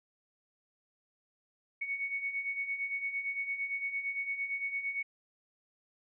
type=beating tone pair; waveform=sine; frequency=2217 / 2225.8 Hz; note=C#7 / C#7; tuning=0 / +6 cents; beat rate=8.8 Hz; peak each=-40 / -34 dBFS; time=1.81-5.03 s; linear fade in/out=10 ms; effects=none